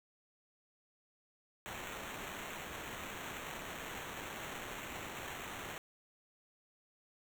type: noise with sample-and-hold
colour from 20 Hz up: white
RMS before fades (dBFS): -45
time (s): 1.66-5.78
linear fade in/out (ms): 0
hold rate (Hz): 4900
effects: none